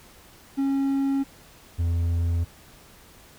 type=tone pair in turn; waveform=triangle; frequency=273.8 / 84.81 Hz; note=C#4 / E2; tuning=-21 / +50 cents; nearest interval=octave + minor sixth; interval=2029 cents; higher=first; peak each=-19 dBFS; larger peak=neither; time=0.57-1.24 / 1.78-2.45 s; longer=neither; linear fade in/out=20 ms; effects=pink hiss -51 dBFS RMS until 3.38 s